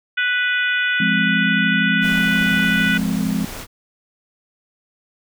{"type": "harmonic tone", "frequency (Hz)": 493.9, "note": "B4", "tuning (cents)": 0, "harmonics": [3, 4, 5, 6, 7], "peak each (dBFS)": [-18, -25, -25, -28, -30], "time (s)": [0.17, 2.98], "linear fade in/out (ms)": 10}
{"type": "chord", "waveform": "sine", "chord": "F minor", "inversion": "none", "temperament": "equal with one note detuned", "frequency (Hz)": [174.61, 207.7, 258.8], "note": ["F3", "Ab3", "C4"], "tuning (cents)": [0, 0, -19], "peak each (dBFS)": [-22, -21, -24], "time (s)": [1, 3.45], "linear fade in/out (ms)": 5}
{"type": "noise", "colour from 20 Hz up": "pink", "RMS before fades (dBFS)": -32, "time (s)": [2.01, 3.67], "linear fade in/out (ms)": 50}
{"effects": []}